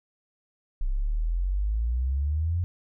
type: exponential sweep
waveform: sine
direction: up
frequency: 31.54 to 90 Hz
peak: -23 dBFS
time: 0.81-2.64 s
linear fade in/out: 0 ms
effects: none